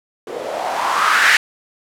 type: noise with low-pass filter sweep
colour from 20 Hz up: violet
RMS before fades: -17 dBFS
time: 0.27-1.37 s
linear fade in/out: 2 ms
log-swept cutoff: 430 to 1900 Hz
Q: 3.9
effects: none